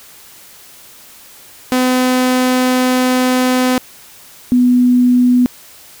sawtooth / sine tone pair in turn, 253.9 / 247.5 Hz, B3 / B3, +48 / +4 cents, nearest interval unison, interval 44 cents, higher first, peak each -7 dBFS, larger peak neither, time 1.72-3.78 / 4.52-5.46 s, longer first, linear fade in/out 0 ms, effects white hiss -40 dBFS RMS until 6 s

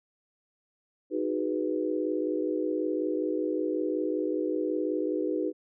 sine chord, G# minor seventh, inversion second, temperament equal, 311.1 / 370 / 415.3 / 493.9 Hz, D#4 / F#4 / G#4 / B4, 0 / 0 / 0 / 0 cents, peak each -30 / -32 / -34 / -33 dBFS, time 1.1-5.53 s, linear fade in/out 50 ms, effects none

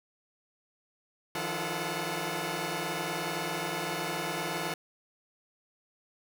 10% pulse tone cluster, 156.2 / 175.5 / 340.1 / 434.8 / 731 Hz, D#3 / F3 / F4 / A4 / F#5, +7 / +9 / -46 / -21 / -21 cents, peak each -30 dBFS, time 1.35-4.74 s, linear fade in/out 2 ms, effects none

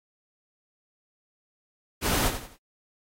pink noise with echo, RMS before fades -26 dBFS, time 2.01-2.32 s, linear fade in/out 50 ms, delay 87 ms, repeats 3, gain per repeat -9 dB, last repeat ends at 2.581 s, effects AAC 48 kbps

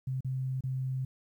sine tone with dropouts, 130.81 Hz, C3, in tune, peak -30 dBFS, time 0.07-1.05 s, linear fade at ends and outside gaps 5 ms, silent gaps 0.207-0.246 / 0.608-0.637 s, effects 11-bit

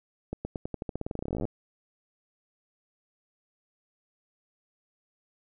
accelerating click train, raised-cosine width 2 ms, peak -19 dBFS, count 27, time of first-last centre 0.33-1.452 s, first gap 120 ms, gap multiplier 0.9, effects none

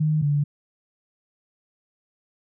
sine tone pair in turn, 153.9 / 145.26 Hz, D#3 / D3, -19 / -19 cents, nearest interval minor second, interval 100 cents, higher first, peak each -18 dBFS, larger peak neither, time 0-0.22 / 0.22-0.44 s, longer neither, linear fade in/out 10 ms, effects none

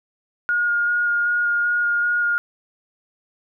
sine tone with vibrato, 1428 Hz, F6, 38 cents sharp, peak -17 dBFS, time 0.49-2.38 s, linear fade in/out 0 ms, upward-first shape square, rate 2.6 Hz, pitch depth 9 cents each way, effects none

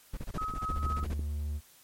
brown noise bursts, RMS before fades -35 dBFS, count 15, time 0.13-1.141 s, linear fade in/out 10 ms, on 45 ms, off 24 ms
click train, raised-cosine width 3 ms, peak -27 dBFS, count 7, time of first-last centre 0.21-1.194 s, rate 6.1 Hz
sine tone with tremolo, 1274 Hz, D#6, 41 cents sharp, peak -31 dBFS, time 0.38-1.04 s, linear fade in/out 0 ms, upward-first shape sine, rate 4.2 Hz, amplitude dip 55%
triangle tone, 74.1 Hz, D2, 16 cents sharp, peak -29 dBFS, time 0.69-1.61 s, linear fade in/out 50 ms
effects white hiss -59 dBFS RMS until 1.83 s + MP3 64 kbps

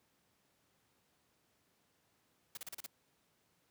white noise bursts, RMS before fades -45 dBFS, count 6, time 2.55-2.862 s, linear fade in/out 2 ms, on 22 ms, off 36 ms, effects pink hiss -75 dBFS RMS until 3.7 s + high-pass 100 Hz 12 dB/octave

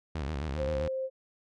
sawtooth tone with vibrato, 73 Hz, D2, 10 cents flat, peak -28 dBFS, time 0.15-0.88 s, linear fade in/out 5 ms, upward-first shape square, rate 7.6 Hz, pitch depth 140 cents each way
sine tone, 526 Hz, C5, 9 cents sharp, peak -30 dBFS, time 0.56-1.1 s, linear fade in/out 50 ms
effects low-pass 5000 Hz 12 dB/octave

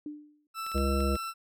sine tone with exponential decay, 297.9 Hz, D4, 25 cents sharp, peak -33 dBFS, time 0.06-0.47 s, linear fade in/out 2 ms, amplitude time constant 89 ms
40% pulse tone with pitch glide, 1325 to 1337.3 Hz, E6 to E6, +9 to +24 cents, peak -33 dBFS, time 0.54-1.34 s, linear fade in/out 50 ms, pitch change +15 cents, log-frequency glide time 0.73-0.79 s
clicks, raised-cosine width 0.2 ms, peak -29 dBFS, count 5, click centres 0.665 / 0.717 / 0.78 / 1.005 / 1.155 s
harmonic tone, 68.4 Hz, C#2, 23 cents flat, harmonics 1 / 3 / 5 / 7 / 9, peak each -27 / -32 / -34 / -35 / -37 dBFS, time 0.74-1.17 s, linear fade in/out 20 ms
effects none

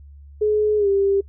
sine tone with pitch glide, 423.6 to 395.2 Hz, G#4 to G4, +34 to +14 cents, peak -15 dBFS, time 0.41-1.21 s, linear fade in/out 10 ms, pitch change -120 cents, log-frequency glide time 0.77-0.88 s, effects noise-tail reverb RT60 0.1 s tail -23 dB re dry + added 71 Hz sine -40 dBFS peak until 1.28 s

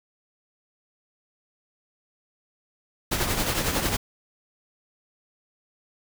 pink noise with tremolo, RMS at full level -23 dBFS, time 3.11-3.97 s, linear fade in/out 10 ms, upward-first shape triangle, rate 11 Hz, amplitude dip 60%, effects none

